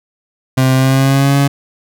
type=tone with pitch glide; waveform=30% pulse; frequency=130.81 to 140.2 Hz; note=C3 to C#3; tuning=0 to +20 cents; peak=-6 dBFS; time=0.57-1.48 s; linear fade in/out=10 ms; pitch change=+120 cents; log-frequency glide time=0.75-1.37 s; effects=none